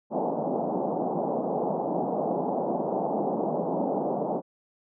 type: band-pass noise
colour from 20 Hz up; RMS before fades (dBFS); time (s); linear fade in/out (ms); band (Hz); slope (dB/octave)
white; -28; 0.1-4.42; 50; 160 to 840; 48
effects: none